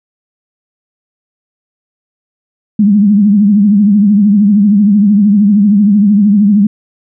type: tone with vibrato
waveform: sine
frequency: 204.7 Hz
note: G#3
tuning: 25 cents flat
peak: -4 dBFS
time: 2.79-6.67 s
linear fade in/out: 5 ms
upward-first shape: triangle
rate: 13 Hz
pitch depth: 110 cents each way
effects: none